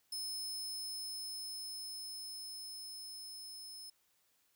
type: tone with level ramp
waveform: sawtooth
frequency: 5210 Hz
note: E8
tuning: 21 cents flat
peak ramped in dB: -36 to -45 dBFS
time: 0.12-3.9 s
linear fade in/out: 5 ms
effects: white hiss -75 dBFS RMS until 4.55 s